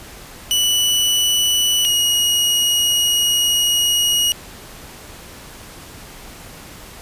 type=tone pair in turn; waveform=sawtooth; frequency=2960 / 2891 Hz; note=F#7 / F#7; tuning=0 / -41 cents; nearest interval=unison; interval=41 cents; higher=first; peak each=-11 dBFS; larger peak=neither; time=0.51-1.85 / 1.85-4.32 s; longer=second; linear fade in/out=0 ms; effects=pink hiss -38 dBFS RMS until 7.01 s + resampled to 32000 Hz